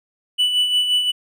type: tone with tremolo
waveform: triangle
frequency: 2970 Hz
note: F#7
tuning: 6 cents sharp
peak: -12 dBFS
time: 0.38-1.12 s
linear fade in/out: 20 ms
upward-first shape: sine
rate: 5.7 Hz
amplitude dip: 50%
effects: none